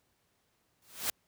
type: noise with exponential growth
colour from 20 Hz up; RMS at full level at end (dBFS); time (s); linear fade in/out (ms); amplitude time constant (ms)
white; -29; 0.82-1.1; 1; 60
effects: pink hiss -74 dBFS RMS until 1.27 s + high-pass 60 Hz 12 dB/octave